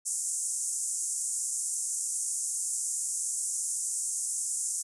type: band-pass noise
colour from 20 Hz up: white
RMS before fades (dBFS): -32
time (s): 0.05-4.83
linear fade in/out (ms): 20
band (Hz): 6500 to 10000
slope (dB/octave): 48
effects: resampled to 24000 Hz